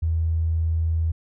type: tone with tanh clipping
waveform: triangle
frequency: 81.5 Hz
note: E2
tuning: 19 cents flat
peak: -19 dBFS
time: 0.02-1.12 s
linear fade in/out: 10 ms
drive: 3 dB
effects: none